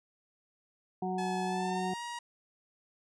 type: harmonic tone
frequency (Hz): 185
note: F#3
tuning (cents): 0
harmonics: 1 / 2 / 4 / 5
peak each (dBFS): -35 / -37 / -35 / -45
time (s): 1.02-1.94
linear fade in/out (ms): 5
type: tone with pitch glide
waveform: sawtooth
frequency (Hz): 857 to 950.9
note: A5 to A#5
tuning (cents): -46 to +34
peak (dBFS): -34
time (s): 1.18-2.19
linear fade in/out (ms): 5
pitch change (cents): +180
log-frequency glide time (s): 1.45-2.02
effects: resampled to 22050 Hz